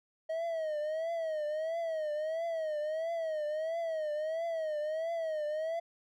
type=tone with vibrato; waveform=triangle; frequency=634 Hz; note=D#5; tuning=32 cents sharp; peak=-30 dBFS; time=0.29-5.8 s; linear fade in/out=10 ms; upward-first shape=triangle; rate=1.5 Hz; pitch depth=120 cents each way; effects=none